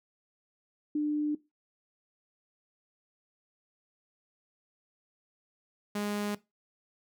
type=tone pair in turn; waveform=sine / sawtooth; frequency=298.5 / 206.5 Hz; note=D4 / G#3; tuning=+28 / -10 cents; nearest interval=tritone; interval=638 cents; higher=first; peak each=-26 / -27 dBFS; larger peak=first; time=0.95-1.35 / 5.95-6.35 s; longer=neither; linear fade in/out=5 ms; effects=noise-tail reverb RT60 0.2 s tail -18 dB re dry